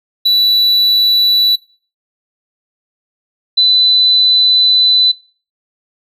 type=tone pair in turn; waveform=triangle / sine; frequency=3951 / 4002 Hz; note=B7 / B7; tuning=0 / +22 cents; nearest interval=unison; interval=22 cents; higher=second; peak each=-6 / -6 dBFS; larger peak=neither; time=0.25-1.56 / 3.57-5.12 s; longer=second; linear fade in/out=10 ms; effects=noise-tail reverb RT60 0.4 s tail -21 dB re dry